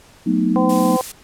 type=chord; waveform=sine; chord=B dominant seventh; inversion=second; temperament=equal with one note detuned; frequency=185 / 223.5 / 246.9 / 311.1 Hz; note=F#3 / A3 / B3 / D#4; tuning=0 / +27 / 0 / 0 cents; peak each=-20 dBFS; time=0.26-0.97 s; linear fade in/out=10 ms
type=harmonic tone; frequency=255.9 Hz; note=C4; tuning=38 cents flat; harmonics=2 / 3 / 4; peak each=-20 / -22 / -23 dBFS; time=0.56-1.01 s; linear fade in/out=0 ms
type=noise; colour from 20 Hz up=blue; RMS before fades=-28 dBFS; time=0.69-1.12 s; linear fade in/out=5 ms
effects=pink hiss -48 dBFS RMS until 1.23 s + low-pass 11000 Hz 12 dB/octave